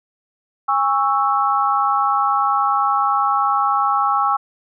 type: chord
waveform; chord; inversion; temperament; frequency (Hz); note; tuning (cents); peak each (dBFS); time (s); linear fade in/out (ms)
sine; C# minor; second; equal with one note detuned; 814.9 / 1108.7 / 1318.5; G#5 / C#6 / E6; -33 / 0 / 0; -19; 0.68-4.37; 10
effects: none